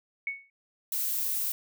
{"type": "tone with exponential decay", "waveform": "sine", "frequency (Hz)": 2217, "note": "C#7", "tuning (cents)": 0, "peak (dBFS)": -26, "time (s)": [0.27, 0.5], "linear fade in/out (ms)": 2, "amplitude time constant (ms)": 49}
{"type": "noise", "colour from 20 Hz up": "violet", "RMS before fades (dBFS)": -30, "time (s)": [0.92, 1.52], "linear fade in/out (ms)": 2}
{"effects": []}